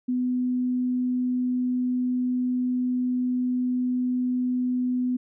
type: tone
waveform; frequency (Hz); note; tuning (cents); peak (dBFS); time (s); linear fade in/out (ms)
sine; 250.3; B3; +23; -22; 0.08-5.17; 10
effects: none